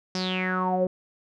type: tone with low-pass filter sweep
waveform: sawtooth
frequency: 185 Hz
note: F#3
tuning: in tune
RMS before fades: -26 dBFS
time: 0.15-0.87 s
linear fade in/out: 2 ms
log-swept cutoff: 5500 to 470 Hz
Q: 9.2
effects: none